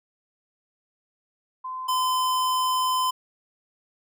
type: tone pair in turn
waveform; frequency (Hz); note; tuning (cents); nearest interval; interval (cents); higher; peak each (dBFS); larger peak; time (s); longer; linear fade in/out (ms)
sine / square; 1029 / 1022.5; C6 / C6; -29 / -40; unison; 11; first; -30 / -22; second; 1.64-1.88 / 1.88-3.11; second; 10
effects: none